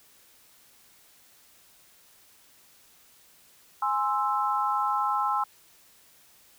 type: chord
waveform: sine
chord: Ab augmented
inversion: none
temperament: equal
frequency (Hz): 830.6 / 1046.5 / 1318.5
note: Ab5 / C6 / E6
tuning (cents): 0 / 0 / 0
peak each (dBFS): -28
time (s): 3.82-5.44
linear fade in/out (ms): 5
effects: white hiss -58 dBFS RMS until 6.58 s

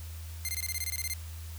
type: tone bursts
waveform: 5% pulse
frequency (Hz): 2093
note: C7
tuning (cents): 0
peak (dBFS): -21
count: 12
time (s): 0.45-1.136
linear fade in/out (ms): 0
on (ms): 37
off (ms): 22
effects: added 81 Hz sine -39 dBFS peak until 1.58 s + white hiss -51 dBFS RMS until 1.58 s

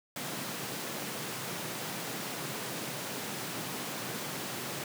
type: high-pass noise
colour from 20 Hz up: pink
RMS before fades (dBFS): -38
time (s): 0.16-4.84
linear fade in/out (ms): 2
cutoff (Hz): 120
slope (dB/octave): 48
effects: none

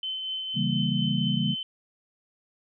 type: tone with tremolo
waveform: sine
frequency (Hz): 3063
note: G7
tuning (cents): -41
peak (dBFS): -28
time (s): 0.03-1.63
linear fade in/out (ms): 2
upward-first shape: triangle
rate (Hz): 4.2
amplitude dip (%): 35
type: chord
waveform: sine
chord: C# diminished seventh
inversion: none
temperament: equal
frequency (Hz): 138.59 / 164.81 / 196 / 233.1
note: C#3 / E3 / G3 / Bb3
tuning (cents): 0 / 0 / 0 / 0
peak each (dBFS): -29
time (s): 0.54-1.56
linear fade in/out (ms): 50
effects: none

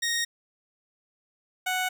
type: tone pair in turn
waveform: 15% pulse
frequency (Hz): 1864.7 / 740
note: A#6 / F#5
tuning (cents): 0 / 0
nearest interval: octave + major third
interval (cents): 1600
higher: first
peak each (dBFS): -19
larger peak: neither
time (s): 0.02-0.25 / 1.66-1.89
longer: neither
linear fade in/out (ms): 10
effects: none

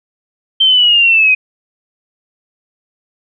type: linear sweep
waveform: sine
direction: down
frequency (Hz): 3136 to 2493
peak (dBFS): -6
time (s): 0.6-1.35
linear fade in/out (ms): 10
effects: none

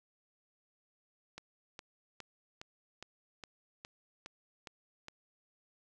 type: click train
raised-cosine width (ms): 0.2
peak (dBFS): -28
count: 10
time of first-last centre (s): 1.38-5.084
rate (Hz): 2.43
effects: none

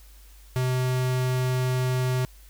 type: tone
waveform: square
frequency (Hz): 127.7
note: C3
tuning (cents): -42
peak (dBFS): -23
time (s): 0.56-2.25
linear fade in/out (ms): 0
effects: added 50 Hz sine -47 dBFS peak until 2.49 s + white hiss -56 dBFS RMS until 2.49 s

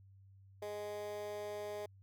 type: tone with high-pass filter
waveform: 15% pulse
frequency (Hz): 207.7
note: G#3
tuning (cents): 0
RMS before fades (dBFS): -43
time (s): 0.62-1.86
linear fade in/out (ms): 5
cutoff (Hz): 500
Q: 8.5
effects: added 97 Hz sine -58 dBFS peak until 2.02 s

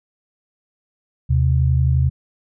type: tone pair together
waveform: sine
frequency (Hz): 78.3 / 129.83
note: D#2 / C3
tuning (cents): +11 / -13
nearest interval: major sixth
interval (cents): 876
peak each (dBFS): -16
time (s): 1.29-2.1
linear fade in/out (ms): 20
effects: none

